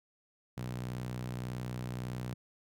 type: tone with high-pass filter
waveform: sawtooth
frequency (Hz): 61.74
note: B1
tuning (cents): 0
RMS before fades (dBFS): -39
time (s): 0.57-2.34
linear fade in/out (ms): 5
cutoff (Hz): 130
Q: 2.4
effects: none